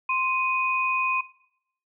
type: tone pair together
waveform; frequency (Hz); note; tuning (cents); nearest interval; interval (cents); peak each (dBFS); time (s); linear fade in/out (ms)
sine; 1046.5 / 2493; C6 / D#7; 0 / +3; octave + minor third; 1503; -25; 0.09-1.21; 5
effects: noise-tail reverb RT60 0.7 s tail -18 dB re dry